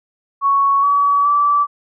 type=tone with pitch steps; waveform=sine; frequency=1111 / 1138 / 1159 Hz; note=C#6 / C#6 / D6; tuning=+4 / +45 / -23 cents; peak=-11 dBFS; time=0.41-1.67 s; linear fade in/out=50 ms; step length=420 ms; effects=none